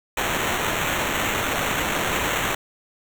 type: noise with sample-and-hold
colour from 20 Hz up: white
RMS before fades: -24 dBFS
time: 0.17-2.55 s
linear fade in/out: 5 ms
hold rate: 4900 Hz
effects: none